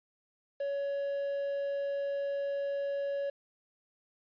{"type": "tone with quantisation", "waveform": "triangle", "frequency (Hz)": 561, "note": "C#5", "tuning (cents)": 21, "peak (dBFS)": -29, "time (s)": [0.6, 3.3], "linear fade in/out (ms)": 5, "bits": 9, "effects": ["resampled to 11025 Hz"]}